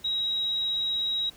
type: tone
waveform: sine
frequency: 3829 Hz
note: A#7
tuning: 46 cents sharp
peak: -25 dBFS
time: 0.04-1.3 s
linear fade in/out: 10 ms
effects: pink hiss -53 dBFS RMS until 1.36 s